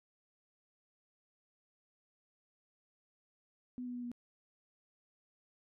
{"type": "tone with pitch steps", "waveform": "sine", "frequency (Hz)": [249.3, 245.9, 244.5, 241.2], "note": ["B3", "B3", "B3", "B3"], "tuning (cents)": [16, -7, -17, -41], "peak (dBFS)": -39, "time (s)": [3.78, 4.116], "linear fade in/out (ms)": 0, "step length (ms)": 84, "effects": []}